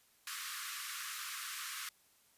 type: high-pass noise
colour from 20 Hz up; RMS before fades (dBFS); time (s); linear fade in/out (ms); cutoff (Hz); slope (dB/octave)
pink; -43; 0.27-1.89; 2; 1100; 96
effects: white hiss -69 dBFS RMS until 2.37 s + resampled to 32000 Hz